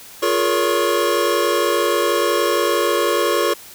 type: tone cluster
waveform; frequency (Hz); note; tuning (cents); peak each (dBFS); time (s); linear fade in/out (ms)
square; 349.2 / 420.7 / 471.2 / 565 / 1094; F4 / G#4 / A#4 / C#5 / C#6; 0 / +22 / +19 / +33 / -23; -23; 0.22-3.54; 10
effects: white hiss -40 dBFS RMS until 3.74 s